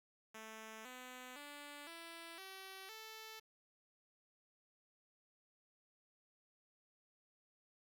5% pulse tone with pitch steps, 220 / 252.7 / 290.3 / 333.5 / 383 / 440 Hz, A3 / B3 / D4 / E4 / G4 / A4, 0 / +40 / -20 / +20 / -40 / 0 cents, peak -39 dBFS, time 0.34-3.4 s, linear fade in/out 10 ms, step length 510 ms, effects 12-bit

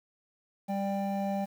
triangle tone cluster, 197.8 / 591 / 791 Hz, G3 / D5 / G5, +16 / +11 / +15 cents, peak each -29 / -34 / -33 dBFS, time 0.68-1.46 s, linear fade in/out 20 ms, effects 9-bit

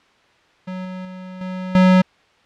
square tone with level steps, 185 Hz, F#3, in tune, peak -27 / -29 / -33 / -26 / -10 dBFS, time 0.67-2.02 s, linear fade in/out 10 ms, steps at 0.85 / 1.05 / 1.41 / 1.75 s, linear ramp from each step 2 ms, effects white hiss -55 dBFS RMS until 2.45 s + low-pass 3000 Hz 12 dB/octave

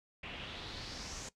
pink noise with low-pass filter sweep, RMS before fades -45 dBFS, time 0.23-1.29 s, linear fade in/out 5 ms, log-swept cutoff 2600 to 7000 Hz, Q 3.4, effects noise-tail reverb RT60 0.1 s tail -17 dB re dry

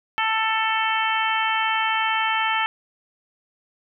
harmonic tone, 442.4 Hz, A4, 9 cents sharp, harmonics 2 / 3 / 4 / 5 / 6 / 7, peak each -24 / -26 / -27 / -28 / -29 / -29 dBFS, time 0.18-2.66 s, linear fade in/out 0 ms, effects none

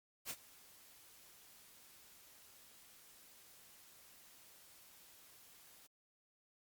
white noise with ADSR envelope, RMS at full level -42 dBFS, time 0.25-5.87 s, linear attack 52 ms, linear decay 50 ms, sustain -20 dB, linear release 7 ms, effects Opus 48 kbps

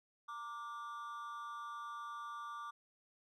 triangle tone with amplitude modulation, 1174.7 Hz, D6, in tune, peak -38 dBFS, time 0.28-2.71 s, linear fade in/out 10 ms, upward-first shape sine, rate 252 Hz, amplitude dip 80%, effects none

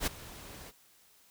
pink noise with ADSR envelope, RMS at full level -28 dBFS, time 0-0.72 s, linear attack 68 ms, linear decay 13 ms, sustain -20 dB, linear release 34 ms, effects white hiss -63 dBFS RMS until 1.3 s

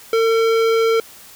sine tone with hard clipping, 452.4 Hz, A4, 48 cents sharp, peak -15 dBFS, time 0.13-1 s, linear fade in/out 2 ms, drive 16 dB, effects white hiss -42 dBFS RMS until 1.35 s

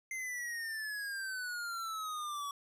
square exponential sweep, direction down, 2093 to 1128 Hz, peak -38 dBFS, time 0.11-2.51 s, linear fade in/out 2 ms, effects resampled to 32000 Hz

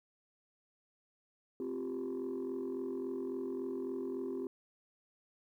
sine chord, C suspended fourth, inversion none, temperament just, 261.6 / 348.8 / 392.4 Hz, C4 / F4 / G4, 0 / -2 / +2 cents, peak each -39 / -40 / -38 dBFS, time 1.6-4.47 s, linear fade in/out 2 ms, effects tanh soft clip ceiling -32 dBFS + 12-bit

